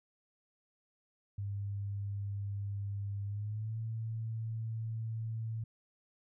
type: tone with pitch glide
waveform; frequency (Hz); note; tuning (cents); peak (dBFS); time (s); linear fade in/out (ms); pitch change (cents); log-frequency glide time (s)
sine; 100.5 to 112.16; G2 to A2; +44 to +34; -35; 1.38-5.64; 5; +190; 3.25-3.78
effects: none